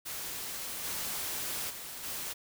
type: noise with level steps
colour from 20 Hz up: white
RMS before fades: -39 / -36 / -43 / -38 dBFS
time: 0.05-2.34 s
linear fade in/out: 20 ms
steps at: 0.83 / 1.69 / 2.03 s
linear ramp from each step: 20 ms
effects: none